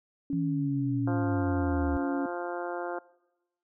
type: tone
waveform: sine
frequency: 279.6 Hz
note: C#4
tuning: 15 cents sharp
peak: -28 dBFS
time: 0.3-2.26 s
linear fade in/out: 2 ms
type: exponential sweep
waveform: sine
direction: down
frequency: 170 to 73.3 Hz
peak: -29 dBFS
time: 0.33-1.97 s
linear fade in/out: 0 ms
type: harmonic tone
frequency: 175.1 Hz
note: F3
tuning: 5 cents sharp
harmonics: 2 / 3 / 4 / 5 / 6 / 7 / 8 / 9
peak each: -36 / -38 / -37 / -42 / -44 / -47 / -43 / -49 dBFS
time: 1.07-2.99 s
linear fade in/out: 5 ms
effects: noise-tail reverb RT60 1.0 s tail -22 dB re dry